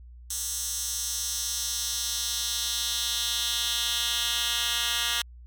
10% pulse tone with high-pass filter sweep, 236.2 Hz, A#3, 23 cents sharp, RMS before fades -29 dBFS, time 0.3-5.22 s, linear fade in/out 5 ms, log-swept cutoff 6900 to 2500 Hz, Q 1.7, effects added 60 Hz sine -44 dBFS peak until 5.46 s

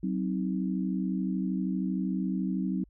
sine chord, C diminished, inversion second, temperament just, 188.37 / 261.6 / 314 Hz, Gb3 / C4 / Eb4, +31 / 0 / +16 cents, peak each -29 / -33 / -35 dBFS, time 0.03-2.84 s, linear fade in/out 5 ms, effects added 50 Hz sine -56 dBFS peak until 2.89 s

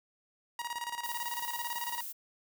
sawtooth tone with tremolo, 951 Hz, A#5, 34 cents sharp, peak -30 dBFS, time 0.59-2.01 s, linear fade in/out 2 ms, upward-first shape square, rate 18 Hz, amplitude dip 70%
violet noise, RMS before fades -41 dBFS, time 1.03-2.13 s, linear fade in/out 20 ms
effects none

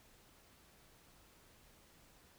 silence, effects pink hiss -65 dBFS RMS until 2.38 s

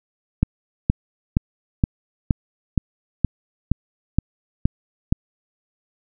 click train, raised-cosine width 5 ms, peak -3 dBFS, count 11, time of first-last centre 0.43-5.125 s, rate 2.13 Hz, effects none

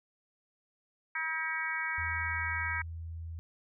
harmonic tone, 320 Hz, D#4, 49 cents sharp, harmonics 3 / 4 / 5 / 6 / 7, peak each -41 / -41 / -36 / -37 / -37 dBFS, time 1.15-2.82 s, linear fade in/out 5 ms
sine tone, 82.41 Hz, E2, in tune, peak -38 dBFS, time 1.98-3.39 s, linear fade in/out 0 ms
effects none

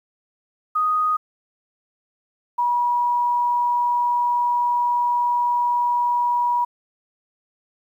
sine tone pair in turn, 1244.5 / 965.9 Hz, D#6 / B5, 0 / -39 cents, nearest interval major third, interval 439 cents, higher first, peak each -17 dBFS, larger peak neither, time 0.75-1.17 / 2.58-6.65 s, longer second, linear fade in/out 10 ms, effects 9-bit

